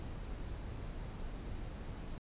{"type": "noise", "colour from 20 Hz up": "brown", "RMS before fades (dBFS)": -43, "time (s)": [0, 2.18], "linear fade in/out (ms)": 0, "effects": ["resampled to 8000 Hz"]}